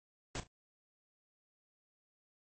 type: noise with echo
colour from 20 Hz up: pink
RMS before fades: -39 dBFS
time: 0.35-0.4 s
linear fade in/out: 2 ms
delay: 35 ms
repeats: 2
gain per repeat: -13 dB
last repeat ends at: 0.47 s
effects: MP3 32 kbps